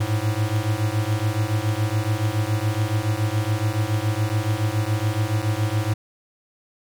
square beating tone pair, 103.83 / 110.93 Hz, G#2 / A2, 0 / +15 cents, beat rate 7.1 Hz, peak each -24 dBFS, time 0-5.94 s, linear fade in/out 10 ms, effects none

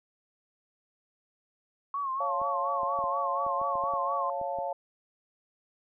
sine tone with vibrato, 1093 Hz, C#6, 25 cents flat, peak -29 dBFS, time 1.94-4.3 s, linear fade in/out 2 ms, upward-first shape sine, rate 4.2 Hz, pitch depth 76 cents each way
sine chord, Db augmented, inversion none, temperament equal, 554.4 / 698.5 / 880 Hz, Db5 / F5 / A5, 0 / 0 / 0 cents, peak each -34 / -34 / -35 dBFS, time 2.2-4.73 s, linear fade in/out 5 ms
clicks, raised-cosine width 2 ms, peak -33 dBFS, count 11, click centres 2.416 / 2.833 / 2.989 / 3.04 / 3.465 / 3.615 / 3.755 / 3.838 / 3.937 / 4.414 / 4.587 s
effects none

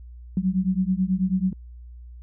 sine beating tone pair, 182.5 / 191.7 Hz, F#3 / G3, -24 / -38 cents, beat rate 9.2 Hz, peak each -23 dBFS, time 0.37-1.53 s, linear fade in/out 2 ms, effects added 60 Hz sine -39 dBFS peak until 2.22 s

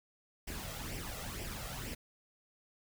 pink noise with flanger, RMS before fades -42 dBFS, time 0.47-1.95 s, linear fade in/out 10 ms, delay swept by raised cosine 0.37 to 1.57 ms, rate 2.1 Hz, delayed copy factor +0.6, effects none

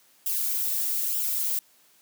violet noise with flanger, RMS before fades -27 dBFS, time 0.26-1.59 s, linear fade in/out 2 ms, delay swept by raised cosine 0.46 to 3.76 ms, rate 1.1 Hz, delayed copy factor -0.55, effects white hiss -60 dBFS RMS until 2.01 s + high-pass 150 Hz 12 dB/octave

